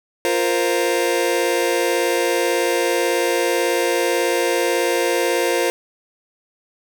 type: chord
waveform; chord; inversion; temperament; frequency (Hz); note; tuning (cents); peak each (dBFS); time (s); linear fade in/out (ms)
sawtooth; F suspended fourth; none; just; 349.2 / 465.6 / 523.8; F4 / Bb4 / C5; 0 / -2 / +2; -17; 0.25-5.7; 0
effects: none